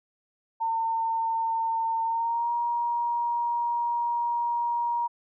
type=tone with pitch glide; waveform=sine; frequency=906 to 947.2 Hz; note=A#5 to A#5; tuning=-50 to +27 cents; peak=-24 dBFS; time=0.6-5.08 s; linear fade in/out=20 ms; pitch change=+77 cents; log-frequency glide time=2.04-2.52 s; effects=none